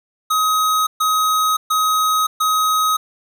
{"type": "tone bursts", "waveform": "square", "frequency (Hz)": 1264, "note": "D#6", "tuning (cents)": 27, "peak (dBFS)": -15, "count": 4, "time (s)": [0.3, 2.97], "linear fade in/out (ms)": 10, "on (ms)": 570, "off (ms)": 130, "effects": []}